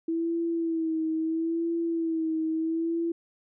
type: tone with vibrato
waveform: sine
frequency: 327 Hz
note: E4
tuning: 14 cents flat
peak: -25 dBFS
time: 0.08-3.12 s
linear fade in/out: 5 ms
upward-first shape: sine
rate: 0.75 Hz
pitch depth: 46 cents each way
effects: none